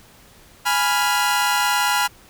sawtooth chord, F diminished, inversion first, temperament equal, 830.6 / 987.8 / 1396.9 Hz, Ab5 / Cb6 / F6, 0 / 0 / 0 cents, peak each -18 dBFS, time 0.65-2.08 s, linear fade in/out 20 ms, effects pink hiss -49 dBFS RMS until 2.29 s

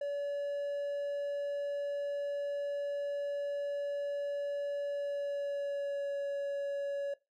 triangle tone with pitch glide, 571 to 563.8 Hz, D5 to C#5, -49 to +29 cents, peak -31 dBFS, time 0.01-7.14 s, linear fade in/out 5 ms, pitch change -22 cents, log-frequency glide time 4.88-6.14 s, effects noise-tail reverb RT60 0.2 s tail -18 dB re dry

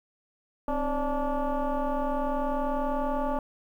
sine tone with frequency modulation, 304.1 Hz, D#4, 40 cents flat, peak -24 dBFS, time 0.68-3.39 s, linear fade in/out 2 ms, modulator 284 Hz, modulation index 2.6, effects tanh soft clip ceiling -21 dBFS + 10-bit

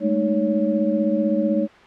sine tone cluster, 205.7 / 221.5 / 309.7 / 560 Hz, G#3 / A3 / D#4 / C#5, -16 / +12 / -8 / +18 cents, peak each -23 dBFS, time 0-1.68 s, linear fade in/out 50 ms, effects white hiss -46 dBFS RMS until 1.86 s + low-pass 2000 Hz 12 dB/octave

